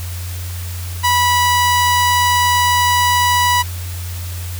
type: tone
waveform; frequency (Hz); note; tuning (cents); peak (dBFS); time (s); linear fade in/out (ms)
sawtooth; 979; B5; -15; -8; 1.03-3.63; 20
effects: added 88 Hz sine -23 dBFS peak until 4.59 s + white hiss -33 dBFS RMS until 4.59 s